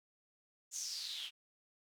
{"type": "noise with band-pass filter sweep", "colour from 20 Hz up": "white", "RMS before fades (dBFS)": -43, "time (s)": [0.71, 1.31], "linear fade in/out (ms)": 50, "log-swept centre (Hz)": [6900, 2900], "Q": 6.6, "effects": []}